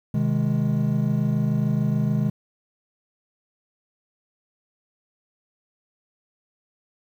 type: chord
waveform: triangle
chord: Ab major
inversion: first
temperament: equal with one note detuned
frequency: 128.71 / 155.56 / 207.7 Hz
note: C3 / Eb3 / Ab3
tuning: -28 / 0 / 0 cents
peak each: -22 dBFS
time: 0.14-2.3 s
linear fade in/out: 5 ms
effects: 9-bit